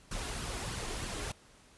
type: noise with flanger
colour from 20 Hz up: pink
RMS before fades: -38 dBFS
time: 0.11-1.32 s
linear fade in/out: 5 ms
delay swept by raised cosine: 0.64 to 2.94 ms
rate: 3.2 Hz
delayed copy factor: +0.5
effects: pink hiss -60 dBFS RMS until 1.77 s + resampled to 24000 Hz